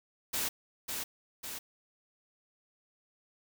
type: noise with echo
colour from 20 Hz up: white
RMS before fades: -33 dBFS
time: 0.33-0.49 s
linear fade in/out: 10 ms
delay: 550 ms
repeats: 2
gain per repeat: -4 dB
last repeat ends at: 1.59 s
effects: none